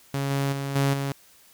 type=tone with level steps; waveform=sawtooth; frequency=138.59 Hz; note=C#3; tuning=in tune; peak=-21 / -19 / -24 / -16 / -22 dBFS; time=0.14-1.12 s; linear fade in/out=2 ms; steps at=0.3 / 0.52 / 0.75 / 0.93 s; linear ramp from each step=10 ms; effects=white hiss -55 dBFS RMS until 1.53 s